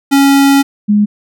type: tone pair in turn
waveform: square / sine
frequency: 277.2 / 207.7 Hz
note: C#4 / G#3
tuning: 0 / 0 cents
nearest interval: perfect fourth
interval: 500 cents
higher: first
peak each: -6 dBFS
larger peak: neither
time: 0.11-0.63 / 0.88-1.06 s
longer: first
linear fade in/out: 20 ms
effects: none